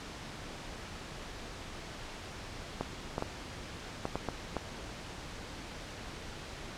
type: clicks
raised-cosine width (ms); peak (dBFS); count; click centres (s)
1; -18; 7; 2.81 / 3.181 / 3.224 / 4.054 / 4.156 / 4.287 / 4.567
effects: pink hiss -44 dBFS RMS until 6.77 s + low-pass 6000 Hz 12 dB/octave